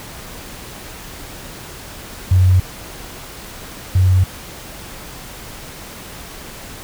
sine tone pair in turn, 92.2 / 92.71 Hz, F#2 / F#2, -6 / +4 cents, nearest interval unison, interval 10 cents, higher second, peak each -8 / -9 dBFS, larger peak first, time 2.31-2.6 / 3.95-4.24 s, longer neither, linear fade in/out 5 ms, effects pink hiss -34 dBFS RMS until 6.83 s

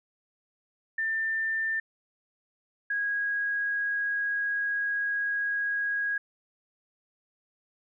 sine tone pair in turn, 1790 / 1647.4 Hz, A6 / G#6, +29 / -14 cents, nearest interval minor second, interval 143 cents, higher first, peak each -26 dBFS, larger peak neither, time 0.98-1.8 / 2.9-6.18 s, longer second, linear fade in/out 5 ms, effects none

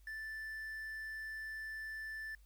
triangle tone with quantisation, 1760 Hz, A6, in tune, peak -40 dBFS, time 0.07-2.35 s, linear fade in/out 2 ms, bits 11, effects added 50 Hz sine -59 dBFS peak until 2.45 s + white hiss -74 dBFS RMS until 2.45 s

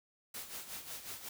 white noise with tremolo, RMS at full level -43 dBFS, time 0.34-1.29 s, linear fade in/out 5 ms, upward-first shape sine, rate 5.5 Hz, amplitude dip 65%, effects none

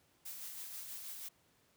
blue noise with tremolo, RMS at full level -45 dBFS, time 0.25-1.29 s, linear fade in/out 10 ms, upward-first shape sine, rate 6.2 Hz, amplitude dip 35%, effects pink hiss -71 dBFS RMS until 1.76 s + high-pass 80 Hz 12 dB/octave

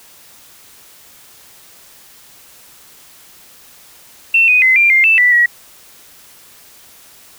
sine tone with pitch steps, 2699 / 2492 / 2048 / 2380 / 2108 / 2649 / 1970 / 1917 Hz, E7 / D#7 / C7 / D7 / C7 / E7 / B6 / A#6, +40 / +2 / -38 / +22 / +12 / +8 / -5 / +48 cents, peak -7 dBFS, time 4.34-5.46 s, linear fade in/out 5 ms, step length 140 ms, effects white hiss -43 dBFS RMS until 7.38 s

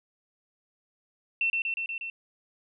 sine tone with echo, 2698 Hz, E7, 40 cents sharp, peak -23 dBFS, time 1.41-1.5 s, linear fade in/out 2 ms, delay 120 ms, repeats 5, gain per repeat -2 dB, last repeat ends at 2.1 s, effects none

